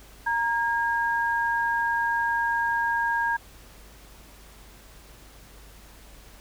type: tone pair together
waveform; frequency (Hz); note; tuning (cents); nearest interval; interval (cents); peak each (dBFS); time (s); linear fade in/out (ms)
sine; 932.3 / 1625.3; A#5 / G#6; 0 / -38; minor seventh; 962; -25; 0.26-3.37; 10
effects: added 50 Hz sine -50 dBFS peak until 6.4 s + pink hiss -51 dBFS RMS until 6.4 s